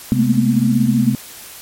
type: tone cluster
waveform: sine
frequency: 131 / 211.5 / 222.8 / 233.3 / 248.8 Hz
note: C3 / G#3 / A3 / A#3 / B3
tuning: +2 / +32 / +22 / +2 / +13 cents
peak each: -18 dBFS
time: 0.12-1.15 s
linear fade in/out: 0 ms
effects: white hiss -36 dBFS RMS until 1.61 s + MP3 64 kbps